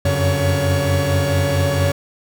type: tone cluster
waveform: 45% pulse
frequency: 90 / 94.5 / 141.9 / 562 Hz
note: F#2 / F#2 / C#3 / C#5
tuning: -47 / +37 / +41 / +24 cents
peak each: -21 dBFS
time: 0.05-1.92 s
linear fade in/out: 5 ms
effects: none